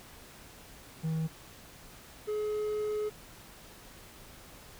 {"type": "tone pair in turn", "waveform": "triangle", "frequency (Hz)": [159.9, 423.7], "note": ["D#3", "G#4"], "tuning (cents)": [48, 35], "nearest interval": "octave + perfect fourth", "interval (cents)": 1687, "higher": "second", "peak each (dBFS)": [-27, -28], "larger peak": "first", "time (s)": [[1.03, 1.28], [2.27, 3.1]], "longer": "second", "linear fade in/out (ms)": 20, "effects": ["pink hiss -52 dBFS RMS until 4.79 s"]}